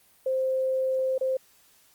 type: tone with dropouts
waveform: sine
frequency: 523.3 Hz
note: C5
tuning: in tune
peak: -23 dBFS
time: 0.26-1.37 s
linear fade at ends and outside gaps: 5 ms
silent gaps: 1.181-1.21 s
effects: white hiss -60 dBFS RMS until 1.94 s + Opus 32 kbps